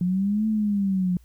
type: linear two-way sweep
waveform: sine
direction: up then down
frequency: 174.7 to 220 to 176.7 Hz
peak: -20 dBFS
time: 0.01-1.17 s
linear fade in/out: 2 ms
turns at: 0.47 s
effects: added 60 Hz sine -50 dBFS peak until 1.24 s + white hiss -65 dBFS RMS until 1.24 s